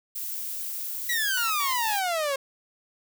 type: noise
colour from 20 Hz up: violet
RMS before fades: -33 dBFS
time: 0.15-2 s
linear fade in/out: 10 ms
type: exponential sweep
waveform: sawtooth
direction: down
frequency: 1975.5 to 534 Hz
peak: -21 dBFS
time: 1.09-2.36 s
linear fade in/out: 5 ms
type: tone bursts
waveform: 10% pulse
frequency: 932.3 Hz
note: A#5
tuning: in tune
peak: -28 dBFS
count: 3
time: 1.37-1.96 s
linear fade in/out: 2 ms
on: 130 ms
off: 100 ms
effects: none